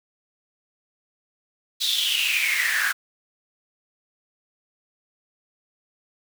pink noise with high-pass filter sweep, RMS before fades -23 dBFS, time 1.8-2.93 s, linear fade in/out 20 ms, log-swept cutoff 3900 to 1500 Hz, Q 8.9, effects none

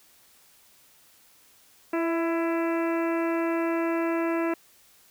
harmonic tone with a mistuned harmonic, 333.6 Hz, E4, 21 cents sharp, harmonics 1 / 2 / 3 / 4 / 5 / 6 / 7 / 8, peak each -25 / -31 / -35 / -37 / -39 / -41 / -42 / -43 dBFS, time 1.93-4.54 s, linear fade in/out 5 ms, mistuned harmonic 2, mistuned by -22 cents, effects white hiss -58 dBFS RMS until 5.1 s

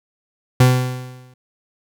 40% pulse tone with exponential decay, 126.8 Hz, B2, 46 cents sharp, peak -6 dBFS, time 0.6-1.34 s, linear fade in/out 5 ms, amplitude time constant 160 ms, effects none

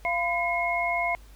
sine tone cluster, 691 / 1006 / 2160 Hz, F5 / B5 / C#7, -19 / +32 / -45 cents, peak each -27 / -32 / -27 dBFS, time 0.05-1.15 s, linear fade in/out 0 ms, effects added 50 Hz sine -47 dBFS peak until 1.35 s + pink hiss -57 dBFS RMS until 1.35 s

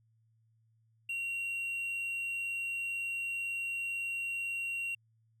triangle tone, 2749 Hz, F7, 28 cents flat, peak -32 dBFS, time 1.09-4.95 s, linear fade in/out 5 ms, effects added 112 Hz sine -67 dBFS peak until 5.4 s

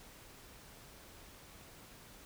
silence, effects pink hiss -56 dBFS RMS until 2.25 s

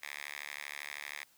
5% pulse tone with high-pass filter, 72.7 Hz, D2, 17 cents flat, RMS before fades -44 dBFS, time 0.02-1.24 s, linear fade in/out 10 ms, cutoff 1800 Hz, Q 2.4, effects white hiss -66 dBFS RMS until 1.37 s

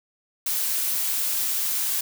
blue noise, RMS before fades -25 dBFS, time 0.46-2.01 s, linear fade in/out 5 ms, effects none

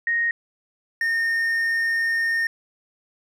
sine / triangle tone pair in turn, 1864.7 / 1831.6 Hz, A#6 / A#6, 0 / -31 cents, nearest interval unison, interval 31 cents, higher first, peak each -19 / -18 dBFS, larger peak second, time 0.07-0.31 / 1.01-2.47 s, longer second, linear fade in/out 2 ms, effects none

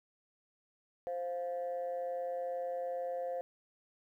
sine tone pair together, 523.3 / 700.9 Hz, C5 / F5, 0 / +6 cents, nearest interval perfect fourth, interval 506 cents, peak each -35 / -39 dBFS, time 1.07-3.41 s, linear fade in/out 0 ms, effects tanh soft clip ceiling -30 dBFS + 12-bit

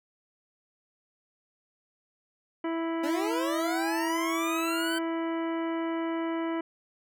harmonic tone, 329.6 Hz, E4, in tune, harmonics 1 / 2 / 3 / 4 / 5 / 6 / 7 / 9, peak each -29 / -37 / -38 / -43 / -47 / -45 / -49 / -51 dBFS, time 2.64-6.61 s, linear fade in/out 5 ms
25% pulse linear sweep, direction up, 269.8 to 1547 Hz, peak -27 dBFS, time 3.03-4.99 s, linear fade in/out 10 ms
effects none

